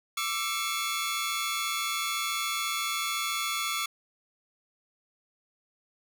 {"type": "tone cluster", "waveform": "sawtooth", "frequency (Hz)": [1170, 1331, 2176, 3396], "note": ["D6", "E6", "C#7", "G#7"], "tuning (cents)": [-7, 16, -33, 38], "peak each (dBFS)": -31, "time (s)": [0.17, 3.86], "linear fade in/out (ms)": 5, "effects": []}